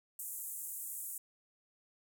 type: band-pass noise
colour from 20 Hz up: white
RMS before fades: -43 dBFS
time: 0.19-1.18 s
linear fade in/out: 2 ms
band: 7400 to 16000 Hz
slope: 48 dB/octave
effects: none